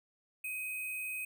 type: tone with sample-and-hold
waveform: sine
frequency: 2514 Hz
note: D#7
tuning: 17 cents sharp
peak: -36 dBFS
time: 0.44-1.25 s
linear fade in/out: 5 ms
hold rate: 11025 Hz
effects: none